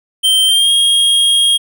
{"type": "tone with pitch glide", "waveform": "square", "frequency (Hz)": [3130, 3257], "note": ["G7", "G#7"], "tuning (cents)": [-3, -34], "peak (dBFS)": -9, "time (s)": [0.23, 1.58], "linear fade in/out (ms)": 20, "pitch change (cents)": 69, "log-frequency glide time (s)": [0.46, 0.71], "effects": []}